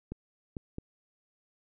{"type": "clicks", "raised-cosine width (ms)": 3, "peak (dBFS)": -24, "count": 3, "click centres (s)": [0.12, 0.568, 0.784], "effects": []}